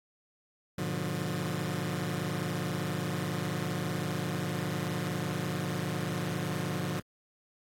sawtooth chord, G# diminished seventh, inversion none, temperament just, 103.83 / 124.59 / 149.51 / 179.41 Hz, G#2 / B2 / D3 / F3, 0 / +16 / +31 / +47 cents, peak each -36 / -36 / -31 / -31 dBFS, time 0.78-7 s, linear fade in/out 5 ms, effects AAC 48 kbps

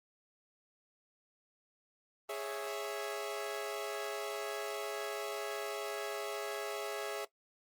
sawtooth chord, C# minor, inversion second, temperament equal, 415.3 / 554.4 / 659.3 Hz, G#4 / C#5 / E5, 0 / 0 / 0 cents, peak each -37 / -39 / -38 dBFS, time 2.29-7.25 s, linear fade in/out 5 ms, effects noise-tail reverb RT60 0.1 s tail -18 dB re dry + Opus 24 kbps

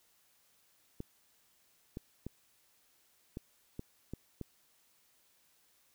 clicks, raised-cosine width 3 ms, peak -27 dBFS, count 7, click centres 1.004 / 1.971 / 2.266 / 3.371 / 3.794 / 4.136 / 4.413 s, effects white hiss -70 dBFS RMS until 5.94 s

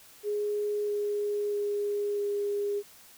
sine tone with pitch steps, 415.7 / 413.1 / 410.5 / 407.9 Hz, G#4 / G#4 / G#4 / G#4, +2 / -9 / -20 / -31 cents, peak -27 dBFS, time 0.23-2.83 s, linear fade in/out 50 ms, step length 650 ms, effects white hiss -54 dBFS RMS until 3.17 s

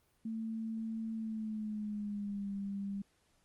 sine tone with pitch glide, 223.2 to 198.85 Hz, A3 to G3, +25 to +25 cents, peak -36 dBFS, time 0.25-3.02 s, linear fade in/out 5 ms, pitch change -200 cents, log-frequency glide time 1.14-2.52 s, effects pink hiss -73 dBFS RMS until 3.44 s + Opus 32 kbps

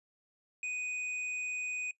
sine tone with tanh clipping, 2489 Hz, D#7, in tune, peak -36 dBFS, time 0.63-1.91 s, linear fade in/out 2 ms, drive 11 dB, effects noise-tail reverb RT60 0.1 s tail -20 dB re dry + resampled to 24000 Hz

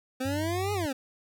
25% pulse exponential two-way sweep, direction up then down, 254 to 422.1 to 254 Hz, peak -25 dBFS, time 0.2-0.93 s, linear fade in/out 10 ms, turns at 0.73 s
sine tone with vibrato, 96 Hz, G2, 36 cents flat, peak -32 dBFS, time 0.25-0.86 s, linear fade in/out 5 ms, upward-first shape triangle, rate 7.4 Hz, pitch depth 17 cents each way
effects none

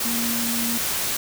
sine tone in noise, 233.5 Hz, A#3, 3 cents sharp, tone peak -26 dBFS, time 0.05-0.78 s, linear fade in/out 5 ms, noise white, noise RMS -25 dBFS, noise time 0-1.17 s, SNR -4 dB, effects none

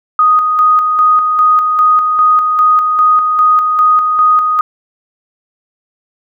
sine tone with tremolo, 1244.5 Hz, D#6, in tune, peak -5 dBFS, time 0.19-4.61 s, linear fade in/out 2 ms, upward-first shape square, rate 2.5 Hz, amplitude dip 40%, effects none

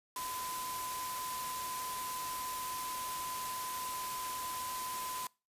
sine tone in noise, 1012 Hz, B5, 42 cents sharp, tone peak -39 dBFS, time 0.16-5.27 s, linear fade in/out 2 ms, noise white, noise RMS -42 dBFS, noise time 0.16-5.27 s, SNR 0 dB, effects noise-tail reverb RT60 0.3 s tail -24 dB re dry + resampled to 32000 Hz

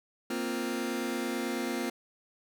sawtooth chord, Bb suspended second, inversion none, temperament just, 233.1 / 262.2 / 349.6 Hz, Bb3 / C4 / F4, 0 / +4 / +2 cents, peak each -31 dBFS, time 0.3-1.9 s, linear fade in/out 5 ms, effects none

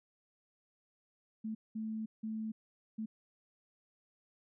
sine tone bursts at uneven times, 219.3 Hz, A3, 6 cents flat, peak -36 dBFS, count 4, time 1.44-1.55 / 1.75-2.06 / 2.23-2.52 / 2.98-3.06 s, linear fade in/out 10 ms, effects none

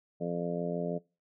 harmonic tone, 86.3 Hz, F2, 20 cents flat, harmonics 2 / 3 / 4 / 5 / 6 / 7 / 8, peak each -35 / -40 / -43 / -37 / -43 / -37 / -46 dBFS, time 0.2-0.99 s, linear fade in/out 20 ms, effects noise-tail reverb RT60 0.3 s tail -23 dB re dry

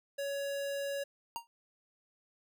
square tone, 560 Hz, C#5, 18 cents sharp, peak -35 dBFS, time 0.18-1.04 s, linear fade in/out 10 ms
square tone with exponential decay, 932.3 Hz, A#5, in tune, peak -33 dBFS, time 1.36-1.47 s, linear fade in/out 0 ms, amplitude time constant 23 ms
effects none

